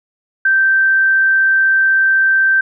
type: tone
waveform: sine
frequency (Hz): 1561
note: G6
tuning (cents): -8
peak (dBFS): -9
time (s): 0.45-2.61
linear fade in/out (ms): 5
effects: none